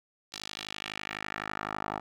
10% pulse tone with band-pass filter sweep, 51.91 Hz, G#1, in tune, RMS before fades -38 dBFS, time 0.32-2 s, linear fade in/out 10 ms, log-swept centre 4700 to 930 Hz, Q 1.8, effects none

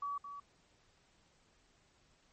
sine tone with echo, 1140 Hz, C#6, 48 cents sharp, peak -36 dBFS, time 0.02-0.18 s, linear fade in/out 5 ms, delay 220 ms, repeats 1, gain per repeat -8 dB, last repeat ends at 0.4 s, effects pink hiss -70 dBFS RMS until 2.32 s + MP3 32 kbps

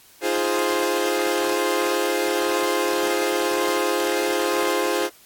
sawtooth chord, F minor seventh, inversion third, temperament equal, 311.1 / 349.2 / 415.3 / 523.3 Hz, Eb4 / F4 / Ab4 / C5, 0 / 0 / 0 / 0 cents, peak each -26 / -21 / -21 / -21 dBFS, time 0.21-5.1 s, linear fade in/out 50 ms, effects white hiss -51 dBFS RMS until 5.25 s + AAC 64 kbps

